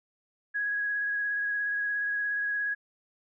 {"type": "tone with vibrato", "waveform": "sine", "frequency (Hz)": 1661.2, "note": "G#6", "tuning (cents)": 0, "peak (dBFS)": -27, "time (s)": [0.54, 2.75], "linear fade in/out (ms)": 20, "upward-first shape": "sine", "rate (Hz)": 17, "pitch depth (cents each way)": 15, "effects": []}